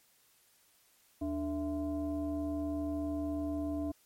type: tone with frequency modulation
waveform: sine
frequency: 293.3 Hz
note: D4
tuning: 2 cents flat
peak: -32 dBFS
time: 1.21-3.92 s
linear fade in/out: 10 ms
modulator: 370 Hz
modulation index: 0.79
effects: white hiss -67 dBFS RMS until 4.05 s + MP3 64 kbps